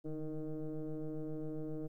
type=tone with frequency modulation; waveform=sine; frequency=157.7 Hz; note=D#3; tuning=24 cents sharp; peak=-36 dBFS; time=0.04-1.88 s; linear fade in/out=20 ms; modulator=154 Hz; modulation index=2.1; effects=tanh soft clip ceiling -34 dBFS + 13-bit